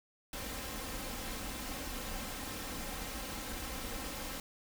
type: noise with comb filter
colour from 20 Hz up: pink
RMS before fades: -41 dBFS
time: 0.33-4.4 s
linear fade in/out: 2 ms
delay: 3.8 ms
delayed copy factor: +0.55
effects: none